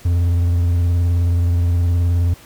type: tone with vibrato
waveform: triangle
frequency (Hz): 86.6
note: F2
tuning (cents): -14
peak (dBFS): -11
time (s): 0.05-2.34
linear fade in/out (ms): 5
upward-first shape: triangle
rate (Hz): 19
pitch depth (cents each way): 48
effects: pink hiss -44 dBFS RMS until 2.45 s